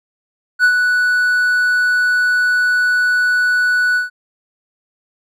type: tone with ADSR envelope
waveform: triangle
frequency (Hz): 1480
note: F#6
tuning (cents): 0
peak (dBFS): -5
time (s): 0.59-4.1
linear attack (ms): 51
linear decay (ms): 74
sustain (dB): -5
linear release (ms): 140
effects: none